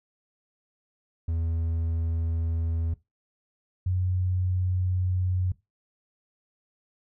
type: tone pair in turn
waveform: triangle / sine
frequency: 82.41 / 91.68 Hz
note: E2 / F#2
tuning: 0 / -15 cents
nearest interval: major second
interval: 185 cents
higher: second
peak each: -23 dBFS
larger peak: neither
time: 1.28-2.94 / 3.86-5.52 s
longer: neither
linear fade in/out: 5 ms
effects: noise-tail reverb RT60 0.2 s tail -18 dB re dry